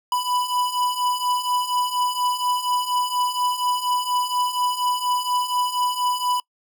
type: beating tone pair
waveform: square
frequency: 987.8 / 992 Hz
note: B5 / B5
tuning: 0 / +7 cents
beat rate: 4.2 Hz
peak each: -27 / -23 dBFS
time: 0.12-6.4 s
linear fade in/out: 2 ms
effects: noise-tail reverb RT60 0.1 s tail -25 dB re dry